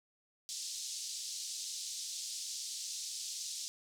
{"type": "band-pass noise", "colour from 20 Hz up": "white", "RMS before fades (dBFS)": -42, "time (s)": [0.49, 3.68], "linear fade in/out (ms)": 0, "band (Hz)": [4000, 7500], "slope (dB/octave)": 24, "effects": []}